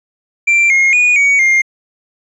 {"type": "tone with pitch steps", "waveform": "triangle", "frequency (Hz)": [2357, 2146, 2457, 2251, 2118], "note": ["D7", "C7", "D#7", "C#7", "C7"], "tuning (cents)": [6, 43, -22, 26, 21], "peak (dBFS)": -6, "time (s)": [0.47, 1.62], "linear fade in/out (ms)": 10, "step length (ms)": 230, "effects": ["resampled to 22050 Hz"]}